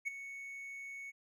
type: tone with ADSR envelope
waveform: triangle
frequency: 2217 Hz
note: C#7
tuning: in tune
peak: -30 dBFS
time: 0.05-1.12 s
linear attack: 26 ms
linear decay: 13 ms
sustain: -12 dB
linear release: 28 ms
effects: none